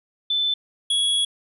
sine / square tone pair in turn, 3520 / 3347 Hz, A7 / G#7, 0 / +13 cents, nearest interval minor second, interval 87 cents, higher first, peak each -19 dBFS, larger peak neither, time 0.3-0.54 / 0.9-1.25 s, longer second, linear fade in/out 5 ms, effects resampled to 32000 Hz

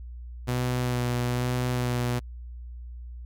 sawtooth tone with vibrato, 123.47 Hz, B2, in tune, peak -21 dBFS, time 0.47-2.2 s, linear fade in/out 20 ms, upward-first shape sine, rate 1.1 Hz, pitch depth 19 cents each way, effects added 60 Hz sine -37 dBFS peak until 3.25 s

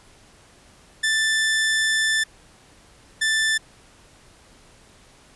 sawtooth tone bursts at uneven times, 1765 Hz, A6, 5 cents sharp, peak -15 dBFS, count 2, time 1.03-2.24 / 3.21-3.58 s, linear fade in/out 10 ms, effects pink hiss -52 dBFS RMS until 5.35 s + resampled to 24000 Hz

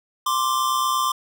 square tone pair together, 1046.4 / 1174.7 Hz, C6 / D6, 0 / 0 cents, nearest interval major second, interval 200 cents, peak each -23 / -23 dBFS, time 0.26-1.12 s, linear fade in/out 5 ms, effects none

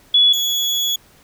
sine / 35% pulse tone pair in turn, 3400 / 3377 Hz, G#7 / G#7, +40 / +28 cents, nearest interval unison, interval 12 cents, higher first, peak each -9 / -15 dBFS, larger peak first, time 0.14-0.33 / 0.33-0.96 s, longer second, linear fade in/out 5 ms, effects pink hiss -51 dBFS RMS until 1.23 s

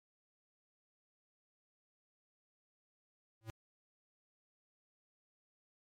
square tone with exponential growth, 111.4 Hz, A2, 22 cents sharp, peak -38 dBFS, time 3.41-3.5 s, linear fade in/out 0 ms, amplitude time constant 19 ms, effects MP3 64 kbps

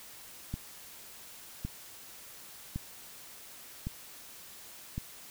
click train, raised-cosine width 5 ms, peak -22 dBFS, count 5, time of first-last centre 0.54-4.98 s, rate 0.901 Hz, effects white hiss -50 dBFS RMS until 5.3 s

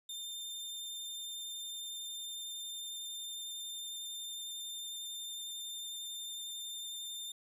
sawtooth tone with vibrato, 3600 Hz, A7, 39 cents sharp, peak -38 dBFS, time 0.09-7.32 s, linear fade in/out 5 ms, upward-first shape sine, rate 11 Hz, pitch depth 8 cents each way, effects none

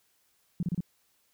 sine tone bursts, 173.6 Hz, F3, 10 cents flat, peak -26 dBFS, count 4, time 0.6-0.806 s, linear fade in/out 2 ms, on 29 ms, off 30 ms, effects white hiss -70 dBFS RMS until 1.33 s

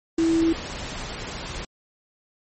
sine tone in noise, 328.5 Hz, E4, 6 cents flat, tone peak -17 dBFS, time 0.18-0.53 s, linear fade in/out 5 ms, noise pink, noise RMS -33 dBFS, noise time 0.18-1.65 s, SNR +13 dB, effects MP3 32 kbps

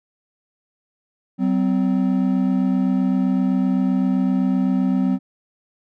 triangle tone pair together, 189.63 / 257.4 Hz, F#3 / C4, +43 / -28 cents, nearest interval perfect fourth, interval 529 cents, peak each -17 dBFS, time 1.38-5.19 s, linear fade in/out 50 ms, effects none

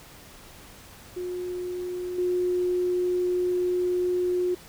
sine tone with level steps, 359.7 Hz, F#4, 49 cents flat, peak -29 / -22 dBFS, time 1.16-4.55 s, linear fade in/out 10 ms, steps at 2.18 s, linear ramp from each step 5 ms, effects pink hiss -48 dBFS RMS until 4.68 s

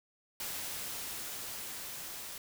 white noise with level ramp, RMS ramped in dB -39 to -44 dBFS, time 0.4-2.38 s, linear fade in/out 2 ms, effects none

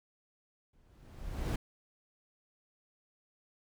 brown noise with exponential growth, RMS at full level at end -29 dBFS, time 0.73-1.56 s, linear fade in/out 5 ms, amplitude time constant 180 ms, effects none

